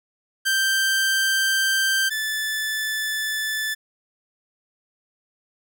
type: tone pair in turn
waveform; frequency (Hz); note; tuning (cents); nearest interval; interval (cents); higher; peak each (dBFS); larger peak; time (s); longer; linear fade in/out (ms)
sawtooth; 1568 / 1747.3; G6 / A6; 0 / -13; major second; 187; second; -15 / -20; first; 0.45-2.1 / 2.1-3.75; neither; 20
effects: none